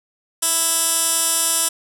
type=tone with band-pass filter; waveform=15% pulse; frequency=329.6 Hz; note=E4; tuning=in tune; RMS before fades=-19 dBFS; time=0.42-1.69 s; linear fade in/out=10 ms; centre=9400 Hz; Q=2.2; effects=none